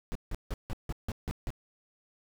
brown noise bursts, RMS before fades -33 dBFS, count 8, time 0.12-1.504 s, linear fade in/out 0 ms, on 33 ms, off 160 ms, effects none

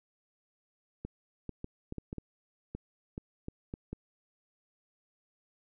clicks, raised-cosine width 3 ms, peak -25 dBFS, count 12, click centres 1.05 / 1.493 / 1.644 / 1.924 / 1.983 / 2.129 / 2.183 / 2.75 / 3.179 / 3.484 / 3.739 / 3.93 s, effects none

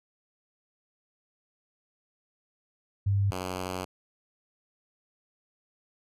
sine / 5% pulse tone pair in turn, 99.5 / 92.08 Hz, G2 / F#2, +26 / -8 cents, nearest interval minor second, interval 134 cents, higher first, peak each -22 / -21 dBFS, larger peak second, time 3.06-3.31 / 3.31-3.85 s, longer second, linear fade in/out 10 ms, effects resampled to 32000 Hz

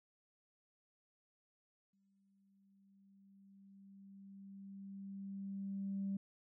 sine tone with exponential growth, 196.2 Hz, G3, 2 cents sharp, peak -35 dBFS, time 1.93-6.17 s, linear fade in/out 5 ms, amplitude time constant 920 ms, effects tanh soft clip ceiling -32 dBFS

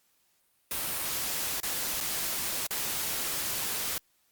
white noise with dropouts, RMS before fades -32 dBFS, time 0.71-3.98 s, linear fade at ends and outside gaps 2 ms, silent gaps 1.602-1.631 / 2.005-2.009 / 2.668-2.707 s, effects white hiss -70 dBFS RMS until 4.31 s + Opus 48 kbps

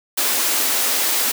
white high-pass noise, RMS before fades -19 dBFS, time 0.17-1.32 s, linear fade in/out 10 ms, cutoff 230 Hz, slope 96 dB/octave, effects none

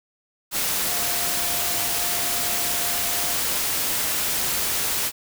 sine tone in noise, 700 Hz, F5, 4 cents sharp, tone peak -35 dBFS, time 0.84-3.37 s, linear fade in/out 50 ms, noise white, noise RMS -24 dBFS, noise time 0.51-5.12 s, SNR -14 dB, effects none

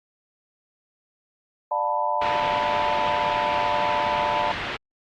sine chord, B half-diminished seventh, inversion first, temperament just, 592.7 / 711.2 / 889 / 987.8 Hz, D5 / F5 / A5 / B5, +16 / +31 / +18 / 0 cents, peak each -28 / -30 / -25 / -26 dBFS, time 1.71-4.52 s, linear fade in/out 5 ms
white low-pass noise, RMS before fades -30 dBFS, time 2.21-4.77 s, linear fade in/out 10 ms, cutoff 3000 Hz, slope 24 dB/octave
effects Opus 48 kbps

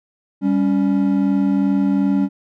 triangle tone pair together, 197.16 / 279.8 Hz, G3 / C#4, +10 / +16 cents, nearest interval tritone, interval 606 cents, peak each -15 dBFS, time 0.41-2.29 s, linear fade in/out 50 ms, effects none

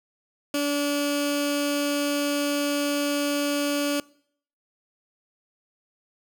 15% pulse tone with notch filter, 288.1 Hz, D4, 33 cents flat, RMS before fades -25 dBFS, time 0.54-4 s, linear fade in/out 2 ms, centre 910 Hz, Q 1.2, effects noise-tail reverb RT60 0.6 s tail -23 dB re dry

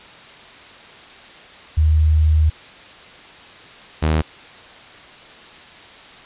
sine / sawtooth tone pair in turn, 77.78 / 78.19 Hz, D#2 / D#2, 0 / +9 cents, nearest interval unison, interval 9 cents, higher second, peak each -11 dBFS, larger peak neither, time 1.77-2.5 / 4.02-4.22 s, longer first, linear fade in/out 10 ms, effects white hiss -41 dBFS RMS until 6.25 s + resampled to 8000 Hz

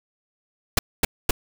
pink noise bursts, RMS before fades -17 dBFS, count 3, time 0.77-1.31 s, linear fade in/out 5 ms, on 20 ms, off 240 ms, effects none

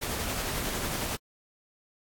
pink noise with tremolo, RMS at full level -31 dBFS, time 0.01-1.17 s, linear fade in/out 20 ms, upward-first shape sine, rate 11 Hz, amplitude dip 25%, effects AAC 64 kbps

